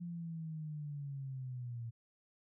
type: linear sweep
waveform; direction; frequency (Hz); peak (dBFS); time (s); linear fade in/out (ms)
sine; down; 174.61 to 114.4; -40; 0-1.91; 20
effects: none